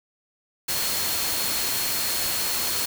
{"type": "tone in noise", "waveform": "sine", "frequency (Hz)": 4296, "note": "C8", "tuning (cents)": 45, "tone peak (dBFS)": -32, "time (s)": [0.68, 2.86], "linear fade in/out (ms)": 10, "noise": "white", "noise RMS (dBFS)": -26, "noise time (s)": [0.68, 2.86], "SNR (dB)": -9, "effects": []}